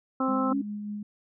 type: harmonic tone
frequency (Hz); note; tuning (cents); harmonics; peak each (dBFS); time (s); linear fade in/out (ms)
262.6; C4; +6; 1 / 2 / 3 / 4 / 5; -26 / -32 / -35 / -33 / -30; 0.2-0.53; 5
type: tone with tremolo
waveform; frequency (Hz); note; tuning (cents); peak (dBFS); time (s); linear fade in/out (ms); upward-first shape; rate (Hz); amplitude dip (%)
sine; 207.7; G#3; 0; -31; 0.28-1.03; 5; sine; 5.1; 25
type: tone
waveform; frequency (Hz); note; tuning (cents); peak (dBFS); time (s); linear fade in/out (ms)
sine; 277.2; C#4; 0; -25; 0.51-0.62; 10
effects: none